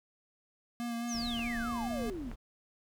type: tone with vibrato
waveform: square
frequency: 235.6 Hz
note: A#3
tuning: 19 cents sharp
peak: -35 dBFS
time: 0.8-2.1 s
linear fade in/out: 0 ms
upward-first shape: sine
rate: 4.7 Hz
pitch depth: 22 cents each way
type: exponential sweep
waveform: sine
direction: down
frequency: 6850 to 212.6 Hz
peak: -37 dBFS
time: 1.07-2.33 s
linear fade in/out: 50 ms
type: noise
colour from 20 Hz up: brown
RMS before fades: -45 dBFS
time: 1.13-2.36 s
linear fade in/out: 20 ms
type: clicks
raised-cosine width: 0.5 ms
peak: -32 dBFS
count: 2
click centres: 1.393 / 2.315 s
effects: none